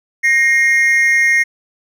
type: tone pair together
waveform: triangle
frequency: 1864.7 / 2133 Hz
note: A#6 / C7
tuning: 0 / +33 cents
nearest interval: major second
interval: 233 cents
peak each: -10 dBFS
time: 0.23-1.44 s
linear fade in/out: 20 ms
effects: tanh soft clip ceiling -3 dBFS